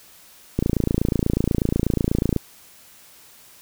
click train, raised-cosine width 3 ms, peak -6 dBFS, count 51, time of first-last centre 0.59-2.363 s, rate 28.2 Hz, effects white hiss -49 dBFS RMS until 3.61 s

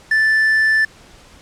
triangle tone with quantisation, 1760 Hz, A6, in tune, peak -10 dBFS, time 0.11-0.85 s, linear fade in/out 5 ms, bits 6, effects pink hiss -45 dBFS RMS until 1.41 s + low-pass 8000 Hz 12 dB/octave

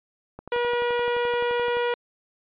click train, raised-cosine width 1 ms, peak -24 dBFS, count 17, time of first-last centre 0.39-1.769 s, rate 11.6 Hz
sawtooth tone, 481.3 Hz, B4, 45 cents flat, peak -18 dBFS, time 0.52-1.94 s, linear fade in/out 2 ms
effects resampled to 8000 Hz

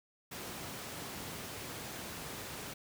pink high-pass noise, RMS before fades -44 dBFS, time 0.31-2.74 s, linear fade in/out 10 ms, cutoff 100 Hz, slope 12 dB/octave, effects none

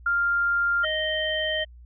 sine tone, 1396.9 Hz, F6, in tune, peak -20 dBFS, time 0.06-0.85 s, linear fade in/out 5 ms
harmonic tone, 622.3 Hz, D#5, in tune, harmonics 1 / 3 / 5, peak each -28 / -28 / -28 dBFS, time 0.83-1.65 s, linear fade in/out 20 ms
effects added 60 Hz sine -44 dBFS peak until 1.85 s

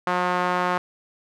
sawtooth tone with band-pass filter, 179.7 Hz, F3, 50 cents sharp, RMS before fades -23 dBFS, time 0.07-0.78 s, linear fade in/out 2 ms, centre 1100 Hz, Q 1.5, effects none

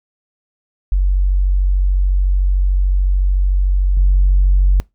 sine tone with level steps, 46.82 Hz, F#1, 21 cents sharp, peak -10 / -7 dBFS, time 0.92-4.8 s, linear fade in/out 0 ms, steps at 3.97 s, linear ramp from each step 2 ms, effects noise-tail reverb RT60 0.2 s tail -25 dB re dry + tanh soft clip ceiling -4 dBFS

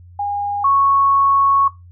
sine tone pair in turn, 814 / 1105.7 Hz, G#5 / C#6, -35 / -5 cents, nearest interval perfect fourth, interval 530 cents, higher second, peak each -18 / -11 dBFS, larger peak second, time 0.19-0.64 / 0.64-1.68 s, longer second, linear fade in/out 5 ms, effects noise-tail reverb RT60 0.2 s tail -17 dB re dry + added 88 Hz sine -39 dBFS peak until 1.91 s

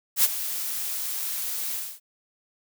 blue noise with ADSR envelope, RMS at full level -17 dBFS, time 0.16-2 s, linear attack 79 ms, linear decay 32 ms, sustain -13 dB, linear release 250 ms, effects none

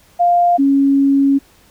sine tone pair in turn, 700 / 276.4 Hz, F5 / C#4, +4 / -5 cents, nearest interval octave + major third, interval 1609 cents, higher first, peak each -9 / -9 dBFS, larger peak neither, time 0.19-0.58 / 0.58-1.39 s, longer second, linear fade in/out 20 ms, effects pink hiss -50 dBFS RMS until 1.7 s

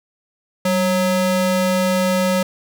square ring-modulated tone, 368.1 Hz, F#4, 9 cents flat, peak -13 dBFS, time 0.65-2.43 s, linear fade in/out 5 ms, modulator 177 Hz, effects none

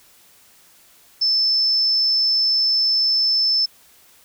sine tone, 5274 Hz, E8, in tune, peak -15 dBFS, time 1.21-3.66 s, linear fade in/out 10 ms, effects white hiss -52 dBFS RMS until 4.24 s

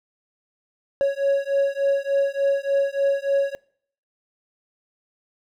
triangle beating tone pair, 553 / 556.4 Hz, C#5 / C#5, -4 / +6 cents, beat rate 3.4 Hz, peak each -20 dBFS, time 1.01-3.55 s, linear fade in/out 0 ms, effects noise-tail reverb RT60 0.6 s tail -24 dB re dry

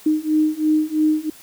sine beating tone pair, 307.2 / 310.2 Hz, D#4 / D#4, -22 / -5 cents, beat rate 3 Hz, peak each -19 / -18 dBFS, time 0.06-1.3 s, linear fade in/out 5 ms, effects white hiss -45 dBFS RMS until 1.42 s

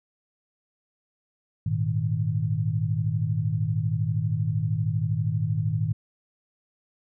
sine chord, Ab suspended second, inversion none, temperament equal, 103.83 / 116.54 / 155.56 Hz, Ab2 / Bb2 / Eb3, 0 / 0 / 0 cents, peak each -27 dBFS, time 1.66-5.93 s, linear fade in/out 5 ms, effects none

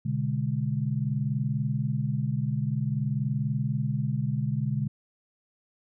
sine chord, G# diminished, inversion first, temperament equal with one note detuned, 123.47 / 143.98 / 207.7 Hz, B2 / D3 / G#3, 0 / -34 / 0 cents, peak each -29 / -28 / -32 dBFS, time 0.05-4.88 s, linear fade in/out 10 ms, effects none

